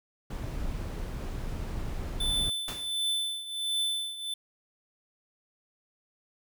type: noise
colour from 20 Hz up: brown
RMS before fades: -34 dBFS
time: 0.3-2.5 s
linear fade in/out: 5 ms
type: tone with tremolo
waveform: square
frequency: 3520 Hz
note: A7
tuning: in tune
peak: -26 dBFS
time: 2.2-4.34 s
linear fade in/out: 5 ms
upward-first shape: triangle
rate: 1.4 Hz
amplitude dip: 80%
type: noise with exponential decay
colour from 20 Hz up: pink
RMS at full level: -35 dBFS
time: 2.68-3.02 s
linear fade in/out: 2 ms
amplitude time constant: 73 ms
effects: none